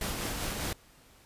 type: noise with tremolo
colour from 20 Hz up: pink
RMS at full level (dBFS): -33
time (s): 0.01-0.73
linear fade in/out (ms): 2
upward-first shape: sine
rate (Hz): 5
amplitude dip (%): 30
effects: pink hiss -59 dBFS RMS until 1.25 s + resampled to 32000 Hz